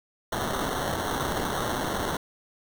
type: noise with sample-and-hold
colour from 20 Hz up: violet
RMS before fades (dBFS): -29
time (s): 0.32-2.17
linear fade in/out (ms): 5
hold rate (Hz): 2450
effects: none